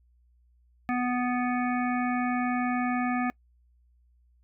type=harmonic tone; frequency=247.4 Hz; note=B3; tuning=3 cents sharp; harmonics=1 / 3 / 5 / 7 / 9 / 10; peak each=-27 / -31 / -35 / -36 / -38 / -45 dBFS; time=0.89-3.3 s; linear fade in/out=0 ms; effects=noise-tail reverb RT60 0.1 s tail -25 dB re dry + added 60 Hz sine -60 dBFS peak until 4.43 s